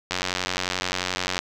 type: click train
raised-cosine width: 0.2 ms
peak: -7 dBFS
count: 118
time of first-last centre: 0.11-1.39 s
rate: 91.4 Hz
effects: none